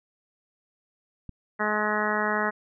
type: click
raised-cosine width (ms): 5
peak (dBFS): -26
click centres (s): 1.293
type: harmonic tone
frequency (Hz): 211.6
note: G#3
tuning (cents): +33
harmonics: 1 / 2 / 3 / 4 / 5 / 6 / 7 / 8 / 9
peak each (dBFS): -32 / -32 / -32 / -32 / -32 / -32 / -32 / -32 / -32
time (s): 1.59-2.51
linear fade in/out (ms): 20
effects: none